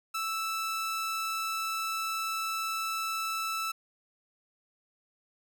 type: tone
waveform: sawtooth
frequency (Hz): 1318.5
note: E6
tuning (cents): 0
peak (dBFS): -27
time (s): 0.14-3.72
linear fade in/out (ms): 10
effects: none